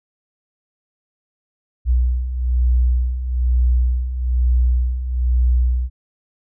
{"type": "beating tone pair", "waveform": "sine", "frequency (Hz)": [60.8, 61.9], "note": ["B1", "B1"], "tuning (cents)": [-26, 5], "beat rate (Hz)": 1.1, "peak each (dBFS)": [-21, -15], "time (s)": [1.85, 5.9], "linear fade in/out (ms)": 50, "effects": []}